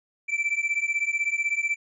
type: beating tone pair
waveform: triangle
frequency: 2323 / 2339 Hz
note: D7 / D7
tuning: -20 / -8 cents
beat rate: 16 Hz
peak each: -25 / -25 dBFS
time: 0.28-1.76 s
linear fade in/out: 20 ms
effects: resampled to 24000 Hz